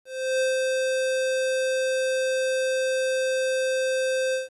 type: tone with ADSR envelope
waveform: square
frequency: 521 Hz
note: C5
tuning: 7 cents flat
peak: -21 dBFS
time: 0.05-4.49 s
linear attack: 350 ms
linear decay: 160 ms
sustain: -2 dB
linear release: 150 ms
effects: resampled to 24000 Hz + 10-bit